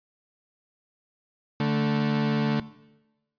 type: tone pair together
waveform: 35% pulse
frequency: 146.07 / 220 Hz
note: D3 / A3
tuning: -9 / 0 cents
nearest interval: perfect fifth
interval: 709 cents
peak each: -24 dBFS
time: 1.6-2.6 s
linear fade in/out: 2 ms
effects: noise-tail reverb RT60 1.0 s tail -18 dB re dry + resampled to 11025 Hz